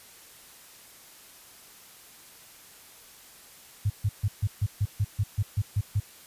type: tone bursts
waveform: sine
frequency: 102.3 Hz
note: G#2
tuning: 26 cents flat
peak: -21 dBFS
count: 12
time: 3.85-6.002 s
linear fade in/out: 10 ms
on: 51 ms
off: 140 ms
effects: white hiss -51 dBFS RMS until 6.26 s + resampled to 32000 Hz